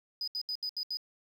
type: tone bursts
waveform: triangle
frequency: 4978 Hz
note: D#8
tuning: in tune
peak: -30 dBFS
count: 6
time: 0.21-0.971 s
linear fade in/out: 2 ms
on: 66 ms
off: 73 ms
effects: tanh soft clip ceiling -28 dBFS + 10-bit